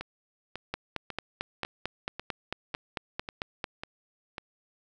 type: two click trains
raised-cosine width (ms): 0.3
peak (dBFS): -20 / -15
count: 9 / 14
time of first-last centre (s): 0.01-4.382 / 0.74-3.642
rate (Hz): 1.83 / 4.48
effects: none